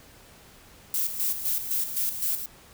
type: noise with tremolo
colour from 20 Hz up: violet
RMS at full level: -26 dBFS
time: 0.94-2.46 s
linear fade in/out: 2 ms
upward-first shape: square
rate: 3.9 Hz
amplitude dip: 60%
effects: pink hiss -52 dBFS RMS until 2.73 s